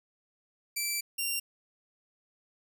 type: tone pair in turn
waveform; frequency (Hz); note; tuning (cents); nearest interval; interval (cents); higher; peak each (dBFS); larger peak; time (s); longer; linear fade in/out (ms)
10% pulse; 2332 / 2771; D7 / F7; -13 / -14; minor third; 299; second; -21; neither; 0.76-1.01 / 1.18-1.4; first; 10
effects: none